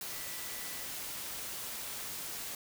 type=tone in noise; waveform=sine; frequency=1975.5 Hz; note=B6; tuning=in tune; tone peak=-52 dBFS; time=0.1-0.85 s; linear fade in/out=2 ms; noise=white; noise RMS=-41 dBFS; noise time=0.01-2.55 s; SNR=-14 dB; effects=none